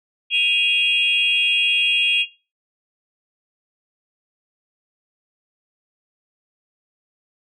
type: tone cluster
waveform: sine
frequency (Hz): 2503 / 2787 / 3301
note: D#7 / F7 / G#7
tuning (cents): +10 / -4 / -11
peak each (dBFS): -19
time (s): 0.3-2.26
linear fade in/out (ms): 50
effects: noise-tail reverb RT60 0.3 s tail -18 dB re dry + tanh soft clip ceiling -7 dBFS